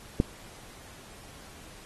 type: click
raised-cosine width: 3 ms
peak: -8 dBFS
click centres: 0.201 s
effects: pink hiss -50 dBFS RMS until 1.85 s + AAC 32 kbps